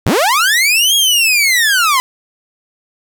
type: linear two-way sweep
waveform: sawtooth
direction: up then down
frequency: 59.7 to 3322 to 988 Hz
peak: -6 dBFS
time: 0.06-2 s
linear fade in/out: 0 ms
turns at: 0.95 s
effects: 7-bit